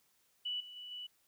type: tone with level steps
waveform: sine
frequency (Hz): 2960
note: F#7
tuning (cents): 0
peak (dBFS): -35 / -48 / -45 / -42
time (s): 0.45-1.07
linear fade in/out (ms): 10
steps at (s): 0.6 / 0.76 / 0.91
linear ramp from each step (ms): 5
effects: white hiss -73 dBFS RMS until 1.27 s